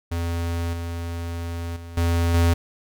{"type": "tone with level steps", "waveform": "square", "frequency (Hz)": 84.8, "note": "E2", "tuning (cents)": 50, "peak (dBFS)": [-24, -28, -36, -19, -16], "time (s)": [0.11, 2.54], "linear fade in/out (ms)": 10, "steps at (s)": [0.73, 1.76, 1.97, 2.34], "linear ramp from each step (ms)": 5, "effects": []}